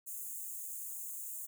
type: high-pass noise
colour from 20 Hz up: white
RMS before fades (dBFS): -43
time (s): 0.06-1.47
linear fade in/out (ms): 20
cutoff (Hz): 6600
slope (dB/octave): 96
effects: none